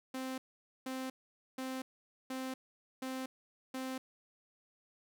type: tone bursts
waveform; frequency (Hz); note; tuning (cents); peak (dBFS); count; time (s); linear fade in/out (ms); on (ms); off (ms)
sawtooth; 260.8; C4; -5; -34; 6; 0.14-3.98; 5; 240; 480
effects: none